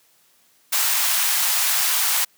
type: high-pass noise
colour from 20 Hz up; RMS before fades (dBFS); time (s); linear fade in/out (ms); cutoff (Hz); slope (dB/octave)
white; -20; 0.72-2.25; 10; 760; 24
effects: white hiss -59 dBFS RMS until 2.37 s + high-pass 100 Hz 12 dB/octave